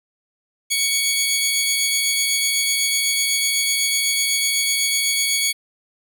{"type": "tone pair together", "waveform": "15% pulse", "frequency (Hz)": [2236, 3350], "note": ["C#7", "G#7"], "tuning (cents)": [14, 14], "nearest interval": "perfect fifth", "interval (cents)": 700, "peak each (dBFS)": [-13, -15], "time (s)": [0.7, 5.53], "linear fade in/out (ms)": 20, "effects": []}